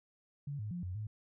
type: tone with pitch steps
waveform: sine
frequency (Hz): 142.7 / 105.7 / 175.9 / 90.9 / 106.9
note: D3 / G#2 / F3 / F#2 / A2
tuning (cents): -49 / +31 / +13 / -30 / -49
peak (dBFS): -37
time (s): 0.47-1.07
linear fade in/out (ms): 5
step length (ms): 120
effects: none